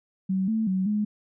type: tone with pitch steps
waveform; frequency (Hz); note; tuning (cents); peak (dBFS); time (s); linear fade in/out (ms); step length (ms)
sine; 189.6 / 221.2 / 188.1 / 210; F#3 / A3 / F#3 / G#3; +43 / +9 / +29 / +19; -22; 0.29-1.05; 10; 190
effects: none